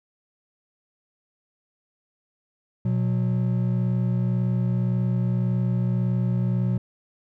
triangle tone pair together, 121.58 / 183.4 Hz, B2 / F#3, -27 / -15 cents, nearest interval perfect fifth, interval 712 cents, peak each -20 / -23 dBFS, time 2.85-6.78 s, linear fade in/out 5 ms, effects none

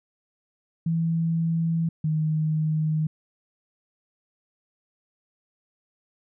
sine tone pair in turn, 164.81 / 155.7 Hz, E3 / D#3, 0 / +2 cents, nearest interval minor second, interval 98 cents, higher first, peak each -21 dBFS, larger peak neither, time 0.86-1.89 / 2.04-3.07 s, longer neither, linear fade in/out 5 ms, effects none

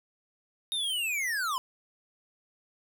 square linear sweep, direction down, 3729 to 985 Hz, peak -29 dBFS, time 0.72-1.58 s, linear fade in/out 0 ms, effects 10-bit

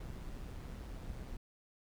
brown noise with amplitude modulation, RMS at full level -43 dBFS, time 0-1.37 s, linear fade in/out 5 ms, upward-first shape sine, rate 129 Hz, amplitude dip 45%, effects none

